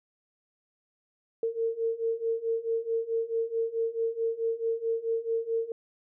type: beating tone pair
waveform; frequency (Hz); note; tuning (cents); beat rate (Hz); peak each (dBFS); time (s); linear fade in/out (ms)
sine; 453.2 / 457.8; A#4 / A#4; -49 / -31; 4.6; -31 / -29; 1.43-5.72; 2
effects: none